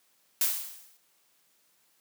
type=noise with exponential decay; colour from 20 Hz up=blue; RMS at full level=-23 dBFS; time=0.41-0.97 s; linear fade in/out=2 ms; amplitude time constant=120 ms; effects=white hiss -68 dBFS RMS until 2 s + high-pass 150 Hz 12 dB/octave